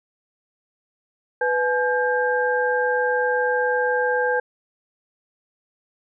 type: tone cluster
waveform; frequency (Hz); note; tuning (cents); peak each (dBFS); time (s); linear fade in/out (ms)
sine; 495.7 / 850 / 1594; B4 / G#5 / G6; +6 / +40 / +28; -21 / -25 / -23; 1.41-4.4; 5
effects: none